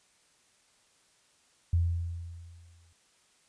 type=tone with exponential decay; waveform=sine; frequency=85.2 Hz; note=F2; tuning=42 cents flat; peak=-21 dBFS; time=1.73-2.93 s; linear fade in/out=5 ms; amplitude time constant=260 ms; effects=white hiss -66 dBFS RMS until 3.48 s + resampled to 22050 Hz